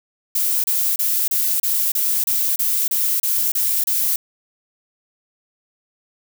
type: noise bursts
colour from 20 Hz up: violet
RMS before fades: -19 dBFS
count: 12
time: 0.35-4.16 s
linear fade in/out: 5 ms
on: 290 ms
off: 30 ms
effects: none